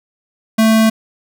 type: tone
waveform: square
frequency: 221.5 Hz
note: A3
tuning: 12 cents sharp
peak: -9 dBFS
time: 0.58-0.9 s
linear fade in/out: 10 ms
effects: none